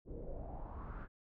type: noise with low-pass filter sweep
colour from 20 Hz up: brown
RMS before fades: -45 dBFS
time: 0.05-1.08 s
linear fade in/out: 50 ms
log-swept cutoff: 410 to 1600 Hz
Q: 4.3
effects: none